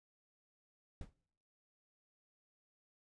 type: noise with exponential decay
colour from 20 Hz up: brown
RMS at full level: -42 dBFS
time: 1.01-1.14 s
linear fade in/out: 2 ms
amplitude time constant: 27 ms
effects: noise-tail reverb RT60 0.7 s tail -24 dB re dry + resampled to 22050 Hz